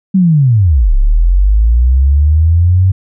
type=linear two-way sweep; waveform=sine; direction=down then up; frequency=196.2 to 32.7 to 95.8 Hz; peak=-5 dBFS; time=0.14-2.92 s; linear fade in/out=10 ms; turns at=0.94 s; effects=none